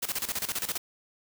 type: noise with tremolo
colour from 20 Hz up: white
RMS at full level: -30 dBFS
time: 0.02-0.78 s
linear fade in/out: 10 ms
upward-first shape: square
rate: 15 Hz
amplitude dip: 80%
effects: none